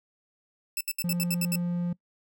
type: tone bursts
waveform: 5% pulse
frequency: 2637 Hz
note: E7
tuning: in tune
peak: -18 dBFS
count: 8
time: 0.77-1.557 s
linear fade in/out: 2 ms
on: 38 ms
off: 69 ms
type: tone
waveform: triangle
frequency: 174.61 Hz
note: F3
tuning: in tune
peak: -24 dBFS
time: 1.04-1.93 s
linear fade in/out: 5 ms
effects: noise-tail reverb RT60 0.1 s tail -22 dB re dry